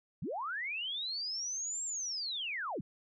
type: linear two-way sweep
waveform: sine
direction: up then down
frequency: 107 to 7570 to 107 Hz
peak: -35 dBFS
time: 0.22-2.81 s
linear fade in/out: 5 ms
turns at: 1.84 s
effects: none